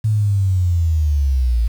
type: linear sweep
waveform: sine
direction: down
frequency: 110 to 54.8 Hz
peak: -13 dBFS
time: 0.04-1.68 s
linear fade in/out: 10 ms
effects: 7-bit